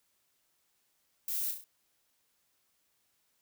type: noise with echo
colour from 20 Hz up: violet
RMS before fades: -35 dBFS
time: 1.28-1.51 s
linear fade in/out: 2 ms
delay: 33 ms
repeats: 4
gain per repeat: -5 dB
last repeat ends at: 1.642 s
effects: white hiss -75 dBFS RMS until 3.41 s